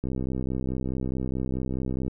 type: click train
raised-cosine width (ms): 3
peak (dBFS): -17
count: 133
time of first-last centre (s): 0.04-2.08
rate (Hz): 64.7
effects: none